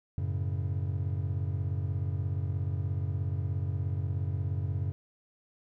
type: chord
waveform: triangle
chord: F# minor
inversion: none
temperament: equal with one note detuned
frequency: 92.5 / 109.3 / 138.59 Hz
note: F#2 / A2 / C#3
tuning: 0 / -11 / 0 cents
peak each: -29 / -34 / -33 dBFS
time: 0.18-4.92 s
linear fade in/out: 0 ms
effects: none